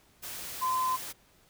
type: tone in noise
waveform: sine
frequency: 1028 Hz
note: C6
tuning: 31 cents flat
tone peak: -26 dBFS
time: 0.61-0.97 s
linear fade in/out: 20 ms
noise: white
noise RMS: -40 dBFS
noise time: 0.22-1.13 s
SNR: +11 dB
effects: pink hiss -63 dBFS RMS until 1.49 s